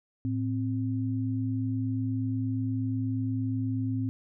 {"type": "tone pair together", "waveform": "sine", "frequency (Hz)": [110, 261.6], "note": ["A2", "C4"], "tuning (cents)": [0, 0], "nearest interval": "octave + minor third", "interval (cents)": 1500, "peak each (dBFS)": [-29, -30], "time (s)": [0.25, 4.09], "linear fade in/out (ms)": 0, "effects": []}